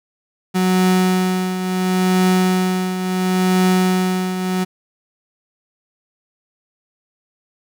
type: tone with tremolo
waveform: 35% pulse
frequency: 184.7 Hz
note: F#3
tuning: 3 cents flat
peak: -10 dBFS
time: 0.54-4.65 s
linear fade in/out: 20 ms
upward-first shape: triangle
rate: 0.72 Hz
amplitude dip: 65%
effects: none